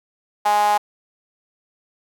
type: tone with high-pass filter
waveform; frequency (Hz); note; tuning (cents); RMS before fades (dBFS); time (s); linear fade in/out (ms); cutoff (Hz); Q
sawtooth; 207.7; G#3; 0; -17; 0.45-0.78; 10; 840; 7.7
effects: none